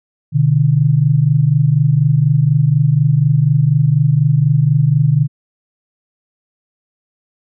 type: tone pair together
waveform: sine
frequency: 126.3 / 150.4 Hz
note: B2 / D3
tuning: +39 / +42 cents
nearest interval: minor third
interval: 303 cents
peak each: -13 / -11 dBFS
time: 0.32-5.28 s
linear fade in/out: 50 ms
effects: none